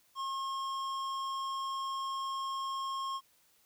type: tone with hard clipping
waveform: sine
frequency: 1077 Hz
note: C6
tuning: 50 cents sharp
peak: -36 dBFS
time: 0.15-3.21 s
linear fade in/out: 50 ms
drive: 12 dB
effects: white hiss -68 dBFS RMS until 3.65 s